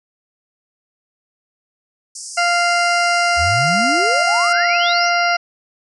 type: band-pass noise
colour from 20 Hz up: pink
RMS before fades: -32 dBFS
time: 2.15-4.53 s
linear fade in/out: 5 ms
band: 4900 to 9700 Hz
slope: 96 dB/octave
type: harmonic tone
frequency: 696 Hz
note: F5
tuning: 6 cents flat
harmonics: 1 / 2 / 3 / 4 / 6 / 7 / 8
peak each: -17 / -18 / -21 / -26 / -32 / -26 / -28 dBFS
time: 2.37-5.37 s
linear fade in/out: 10 ms
type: exponential sweep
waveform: sine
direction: up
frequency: 69.3 to 6300 Hz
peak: -20 dBFS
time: 3.36-5.1 s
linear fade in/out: 50 ms
effects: none